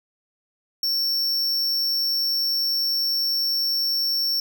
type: tone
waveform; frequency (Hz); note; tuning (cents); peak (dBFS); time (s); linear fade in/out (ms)
square; 5450; F8; -43; -21; 0.83-4.4; 2
effects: 10-bit